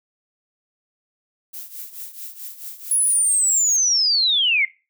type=noise with tremolo; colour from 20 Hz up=violet; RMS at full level=-32 dBFS; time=1.53-3.77 s; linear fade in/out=10 ms; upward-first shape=triangle; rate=4.6 Hz; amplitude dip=80%
type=linear sweep; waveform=sine; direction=down; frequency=10600 to 2061 Hz; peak=-15 dBFS; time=2.91-4.65 s; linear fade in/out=2 ms
effects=noise-tail reverb RT60 0.3 s tail -20 dB re dry